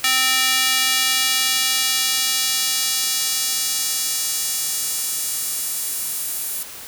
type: tone with high-pass filter sweep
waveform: square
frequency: 260.2 Hz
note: C4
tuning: 9 cents flat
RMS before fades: -21 dBFS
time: 0.04-6.63 s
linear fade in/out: 2 ms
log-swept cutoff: 2200 to 11000 Hz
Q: 0.89
effects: white hiss -36 dBFS RMS until 6.87 s